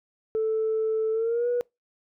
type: tone with pitch glide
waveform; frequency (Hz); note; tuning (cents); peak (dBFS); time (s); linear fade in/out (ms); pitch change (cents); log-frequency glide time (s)
sine; 440 to 485.4; A4 to B4; 0 to -30; -21; 0.35-1.61; 0; +170; 1.12-1.48
effects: noise-tail reverb RT60 0.2 s tail -26 dB re dry + tanh soft clip ceiling -19 dBFS